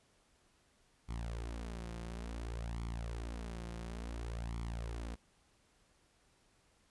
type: tone with flanger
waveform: sawtooth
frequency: 57.3 Hz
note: A#1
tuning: 29 cents flat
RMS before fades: -42 dBFS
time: 1.08-5.16 s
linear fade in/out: 20 ms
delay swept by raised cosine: 0.9 to 5.7 ms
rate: 0.57 Hz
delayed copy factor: +0.7
effects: pink hiss -71 dBFS RMS until 6.9 s + resampled to 24000 Hz